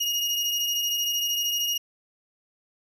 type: tone pair together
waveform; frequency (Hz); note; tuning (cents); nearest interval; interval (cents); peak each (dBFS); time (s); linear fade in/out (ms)
35% pulse; 2867 / 5721; F7 / F8; +45 / +41; octave; 1196; -23 / -29; 0-1.78; 10
effects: none